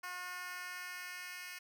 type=tone with high-pass filter sweep; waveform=10% pulse; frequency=360.4 Hz; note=F#4; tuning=45 cents flat; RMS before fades=-45 dBFS; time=0.03-1.59 s; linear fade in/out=10 ms; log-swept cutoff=1100 to 2300 Hz; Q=1.3; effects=none